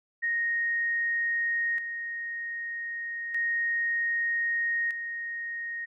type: tone with tremolo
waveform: sine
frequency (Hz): 1864.7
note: A#6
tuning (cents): 0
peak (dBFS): -25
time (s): 0.22-5.86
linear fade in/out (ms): 20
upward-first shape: square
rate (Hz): 0.32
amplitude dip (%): 55
effects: none